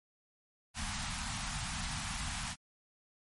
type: band-stop noise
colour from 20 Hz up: pink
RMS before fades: -38 dBFS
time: 0.74-2.56 s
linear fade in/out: 50 ms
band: 240 to 730 Hz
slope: 48 dB/octave
effects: MP3 48 kbps